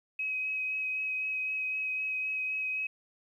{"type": "tone with vibrato", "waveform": "sine", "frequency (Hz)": 2539, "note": "D#7", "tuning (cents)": 34, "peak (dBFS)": -30, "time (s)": [0.19, 2.87], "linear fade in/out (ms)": 5, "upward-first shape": "sine", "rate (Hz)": 3.9, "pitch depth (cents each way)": 12, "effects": ["11-bit"]}